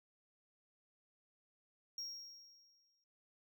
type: tone with exponential decay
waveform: triangle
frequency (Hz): 5588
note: F8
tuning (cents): 0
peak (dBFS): -39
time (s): 1.98-3.04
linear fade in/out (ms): 2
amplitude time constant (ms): 230
effects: none